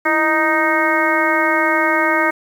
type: harmonic tone with a mistuned harmonic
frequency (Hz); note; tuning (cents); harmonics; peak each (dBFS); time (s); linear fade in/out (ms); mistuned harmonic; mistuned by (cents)
311.1; D#4; 0; 1 / 2 / 3 / 4 / 5 / 6 / 7; -21 / -21 / -21 / -21 / -21 / -21 / -21; 0.05-2.31; 10; 1; +100
effects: 7-bit